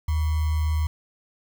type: tone with sample-and-hold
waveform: sine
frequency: 77.78 Hz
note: D#2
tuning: in tune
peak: -20 dBFS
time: 0.08-0.87 s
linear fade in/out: 5 ms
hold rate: 1050 Hz
effects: none